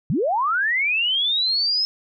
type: linear sweep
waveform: sine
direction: up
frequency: 116.54 to 5190 Hz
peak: -18 dBFS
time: 0.1-1.85 s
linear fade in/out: 0 ms
effects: none